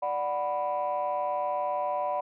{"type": "chord", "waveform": "sine", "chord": "B minor", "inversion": "first", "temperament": "equal", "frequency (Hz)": [587.3, 740, 987.8], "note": ["D5", "F#5", "B5"], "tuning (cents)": [0, 0, 0], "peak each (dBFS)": -30, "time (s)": [0.02, 2.21], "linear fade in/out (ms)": 10, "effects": ["tanh soft clip ceiling -21 dBFS"]}